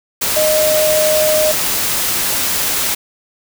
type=tone in noise; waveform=sine; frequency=617 Hz; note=D#5; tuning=15 cents flat; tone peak=-12 dBFS; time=0.36-1.52 s; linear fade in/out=10 ms; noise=white; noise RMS=-17 dBFS; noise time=0.21-2.95 s; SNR=+2 dB; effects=none